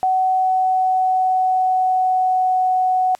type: tone with pitch glide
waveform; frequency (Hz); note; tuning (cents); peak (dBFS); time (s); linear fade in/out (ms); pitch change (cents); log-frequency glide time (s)
sine; 750 to 742.2; F#5 to F#5; +23 to +5; -14; 0.03-3.15; 0; -18; 0.28-2.62
effects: white hiss -54 dBFS RMS until 3.19 s + low-pass 10000 Hz 12 dB/octave